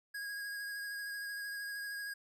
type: tone with vibrato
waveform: square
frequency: 1643 Hz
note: G#6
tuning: 19 cents flat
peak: -40 dBFS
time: 0.14-2.14 s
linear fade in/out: 10 ms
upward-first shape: sine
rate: 13 Hz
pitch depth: 20 cents each way
effects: none